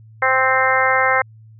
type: harmonic tone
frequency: 261.6 Hz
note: C4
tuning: in tune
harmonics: 2 / 3 / 4 / 5 / 6 / 7 / 8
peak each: -21 / -21 / -21 / -21 / -21 / -21 / -21 dBFS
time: 0.22-1.22 s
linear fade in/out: 5 ms
effects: added 110 Hz sine -41 dBFS peak until 1.59 s